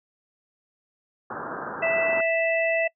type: low-pass noise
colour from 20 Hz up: white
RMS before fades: -33 dBFS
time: 1.3-2.21 s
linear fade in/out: 5 ms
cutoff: 1600 Hz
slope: 96 dB/octave
type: harmonic tone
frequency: 659.3 Hz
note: E5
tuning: in tune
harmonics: 1 / 3 / 4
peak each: -22 / -27 / -28 dBFS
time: 1.82-2.88 s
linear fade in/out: 10 ms
effects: noise-tail reverb RT60 0.1 s tail -25 dB re dry + high-pass 200 Hz 12 dB/octave